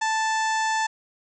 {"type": "harmonic tone", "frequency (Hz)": 880, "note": "A5", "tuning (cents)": 0, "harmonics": [1, 2, 3, 4, 5, 6, 7, 8, 9], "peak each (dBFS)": [-23, -27, -37, -38, -40, -40, -38, -38, -44], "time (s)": [0.01, 0.87], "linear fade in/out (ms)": 10, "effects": []}